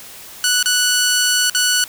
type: tone with dropouts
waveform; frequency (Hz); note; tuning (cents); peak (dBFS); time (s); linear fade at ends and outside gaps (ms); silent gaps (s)
10% pulse; 1479; F#6; -1; -5; 0.44-1.84; 1; 0.628-0.658 / 1.498-1.548
effects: white hiss -37 dBFS RMS until 1.88 s